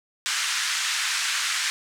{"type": "band-pass noise", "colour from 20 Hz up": "pink", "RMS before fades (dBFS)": -26, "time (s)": [0.26, 1.7], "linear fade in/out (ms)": 0, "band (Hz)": [1400, 8500], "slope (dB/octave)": 24, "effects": []}